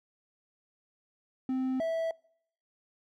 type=tone pair in turn; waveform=triangle; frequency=260 / 655.2 Hz; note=C4 / E5; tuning=-11 / -11 cents; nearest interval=octave + major third; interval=1600 cents; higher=second; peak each=-26 dBFS; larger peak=neither; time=1.49-1.8 / 1.8-2.11 s; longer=neither; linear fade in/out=2 ms; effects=noise-tail reverb RT60 0.7 s tail -25 dB re dry